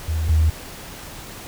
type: tone pair in turn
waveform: sine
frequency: 79.4 / 78.9 Hz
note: D#2 / D#2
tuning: +36 / +25 cents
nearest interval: unison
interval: 11 cents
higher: first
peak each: -19 / -12 dBFS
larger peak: second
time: 0.08-0.29 / 0.29-0.5 s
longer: neither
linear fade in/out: 5 ms
effects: tanh soft clip ceiling -8 dBFS + pink hiss -37 dBFS RMS until 1.47 s